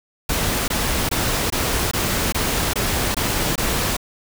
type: noise bursts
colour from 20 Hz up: pink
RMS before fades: -21 dBFS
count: 9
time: 0.29-3.968 s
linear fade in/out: 5 ms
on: 390 ms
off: 21 ms
effects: none